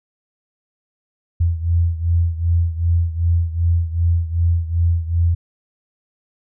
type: beating tone pair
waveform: sine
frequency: 84 / 86.6 Hz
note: E2 / F2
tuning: +33 / -14 cents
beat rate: 2.6 Hz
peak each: -16 / -20 dBFS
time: 1.4-5.35 s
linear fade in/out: 10 ms
effects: none